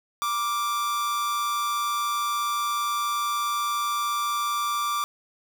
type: tone with amplitude modulation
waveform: 45% pulse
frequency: 1174.7 Hz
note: D6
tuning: in tune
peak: -22 dBFS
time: 0.22-5.04 s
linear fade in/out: 0 ms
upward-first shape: sine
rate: 217 Hz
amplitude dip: 45%
effects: none